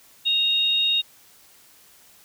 sine tone pair together, 2794 / 3730 Hz, F7 / A#7, 0 / 0 cents, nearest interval perfect fourth, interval 500 cents, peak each -25 / -19 dBFS, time 0.25-1.02 s, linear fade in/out 20 ms, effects white hiss -53 dBFS RMS until 2.24 s

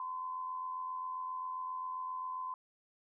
sine tone with amplitude modulation, 1024 Hz, C6, 38 cents flat, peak -35 dBFS, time 0-2.54 s, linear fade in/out 2 ms, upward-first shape sine, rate 87.5 Hz, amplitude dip 45%, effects none

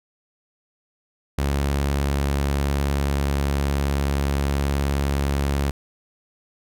sawtooth tone with vibrato, 70.1 Hz, C#2, 20 cents sharp, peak -16 dBFS, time 1.38-5.71 s, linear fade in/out 5 ms, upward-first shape sine, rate 19 Hz, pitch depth 36 cents each way, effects none

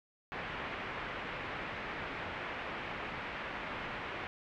white low-pass noise, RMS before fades -41 dBFS, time 0.32-4.27 s, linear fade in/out 0 ms, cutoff 2400 Hz, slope 24 dB/octave, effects none

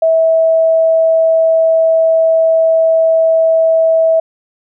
sine tone, 650 Hz, E5, 24 cents flat, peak -7 dBFS, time 0.02-4.2 s, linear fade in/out 5 ms, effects none

